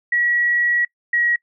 sine tone pair in turn, 1922 / 1906.5 Hz, B6 / A#6, -48 / +38 cents, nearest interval unison, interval 14 cents, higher first, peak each -15 dBFS, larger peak neither, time 0.12-0.85 / 1.13-1.36 s, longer first, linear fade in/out 5 ms, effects noise-tail reverb RT60 0.1 s tail -25 dB re dry

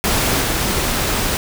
pink noise with level steps, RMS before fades -17 / -19 dBFS, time 0.04-1.37 s, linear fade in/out 0 ms, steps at 0.42 s, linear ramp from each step 2 ms, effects none

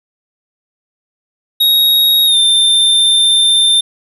square tone with pitch glide, 3773 to 3584 Hz, A#7 to A7, +20 to +31 cents, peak -8 dBFS, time 1.6-3.81 s, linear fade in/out 10 ms, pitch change -89 cents, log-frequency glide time 2.26-2.37 s, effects none

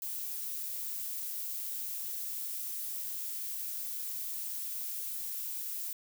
violet noise, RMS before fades -38 dBFS, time 0.02-5.93 s, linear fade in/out 2 ms, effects none

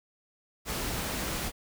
pink noise, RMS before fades -33 dBFS, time 0.65-1.52 s, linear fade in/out 50 ms, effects none

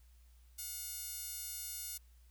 sawtooth tone with high-pass filter, 720 Hz, F#5, 47 cents flat, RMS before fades -44 dBFS, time 0.58-1.98 s, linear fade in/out 10 ms, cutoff 7400 Hz, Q 0.65, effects added 60 Hz sine -59 dBFS peak until 2.3 s + white hiss -73 dBFS RMS until 2.3 s

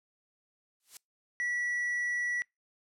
blue noise with exponential growth, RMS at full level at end -39 dBFS, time 0.8-0.97 s, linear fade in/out 1 ms, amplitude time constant 35 ms
triangle tone, 1945 Hz, B6, 27 cents flat, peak -28 dBFS, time 1.4-2.42 s, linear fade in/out 0 ms
effects noise-tail reverb RT60 0.2 s tail -26 dB re dry + low-pass 10000 Hz 12 dB/octave

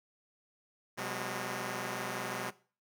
5% pulse tone cluster, 125.9 / 182.6 / 202.9 Hz, B2 / F#3 / G#3, +34 / -23 / -40 cents, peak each -29 dBFS, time 0.97-2.51 s, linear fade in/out 20 ms, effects noise-tail reverb RT60 0.4 s tail -19 dB re dry

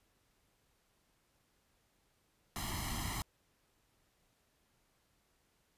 pink noise with comb filter, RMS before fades -39 dBFS, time 2.56-3.22 s, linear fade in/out 0 ms, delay 0.98 ms, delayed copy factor +1, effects pink hiss -75 dBFS RMS until 5.77 s + resampled to 32000 Hz

